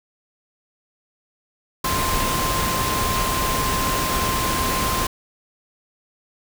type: tone in noise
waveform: sine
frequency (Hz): 1046.5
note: C6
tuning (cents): 0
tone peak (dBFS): -24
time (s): 1.84-5.07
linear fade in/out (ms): 5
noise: pink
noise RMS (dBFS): -23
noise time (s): 1.84-5.07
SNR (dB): -4
effects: none